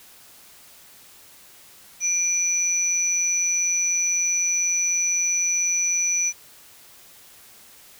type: tone pair together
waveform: sine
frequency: 2381 / 5938 Hz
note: D7 / F#8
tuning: +23 / +5 cents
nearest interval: octave + major third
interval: 1582 cents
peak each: -28 / -20 dBFS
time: 2-6.33 s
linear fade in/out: 50 ms
effects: white hiss -49 dBFS RMS until 7.99 s